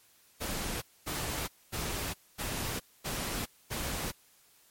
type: noise bursts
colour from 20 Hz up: pink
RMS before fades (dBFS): -35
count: 6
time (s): 0.4-4.12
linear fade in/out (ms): 20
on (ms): 420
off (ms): 240
effects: white hiss -63 dBFS RMS until 4.7 s + MP3 64 kbps